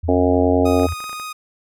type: tone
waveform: sine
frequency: 83.3 Hz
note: E2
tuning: 19 cents sharp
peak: -21 dBFS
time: 0.03-0.94 s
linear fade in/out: 10 ms
type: harmonic tone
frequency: 90.3 Hz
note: F#2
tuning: 42 cents flat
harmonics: 3 / 4 / 5 / 6 / 7 / 8 / 9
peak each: -17 / -24 / -19 / -26 / -21 / -26 / -27 dBFS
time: 0.08-0.87 s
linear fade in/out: 10 ms
type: tone with vibrato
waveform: sawtooth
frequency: 1244.5 Hz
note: D#6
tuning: in tune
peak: -24 dBFS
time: 0.65-1.33 s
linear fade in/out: 10 ms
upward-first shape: triangle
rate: 5.5 Hz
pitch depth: 9 cents each way
type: clicks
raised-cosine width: 0.5 ms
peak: -23 dBFS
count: 9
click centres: 0.796 / 0.834 / 0.887 / 0.923 / 1.004 / 1.041 / 1.095 / 1.13 / 1.198 s
effects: none